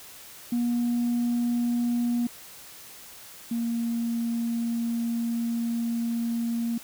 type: tone pair in turn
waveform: sine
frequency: 239.3 / 232.9 Hz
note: A#3 / A#3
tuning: +46 / -1 cents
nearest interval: unison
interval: 47 cents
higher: first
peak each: -21 / -24 dBFS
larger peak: first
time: 0.52-2.27 / 3.51-6.78 s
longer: second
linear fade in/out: 5 ms
effects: tanh soft clip ceiling -20 dBFS + white hiss -46 dBFS RMS until 6.83 s